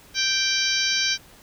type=harmonic tone with a mistuned harmonic; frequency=784 Hz; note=G5; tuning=in tune; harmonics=2 / 3 / 4 / 5 / 6 / 7 / 8; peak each=-28 / -28 / -28 / -28 / -28 / -28 / -28 dBFS; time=0.14-1.18 s; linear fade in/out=50 ms; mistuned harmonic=8; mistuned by=-75 cents; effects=pink hiss -50 dBFS RMS until 1.42 s